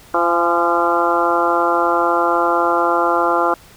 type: harmonic tone with a mistuned harmonic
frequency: 171.8 Hz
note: F3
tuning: 28 cents flat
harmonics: 2 / 3 / 4 / 5 / 6 / 7 / 8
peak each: -21 / -21 / -21 / -21 / -21 / -21 / -21 dBFS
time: 0.14-3.54 s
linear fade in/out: 2 ms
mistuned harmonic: 5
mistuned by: -33 cents
effects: pink hiss -45 dBFS RMS until 3.76 s